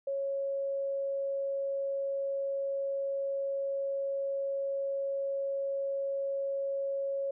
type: tone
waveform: sine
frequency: 551 Hz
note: C#5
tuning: 11 cents flat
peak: -30 dBFS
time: 0.07-7.31 s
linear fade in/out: 5 ms
effects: none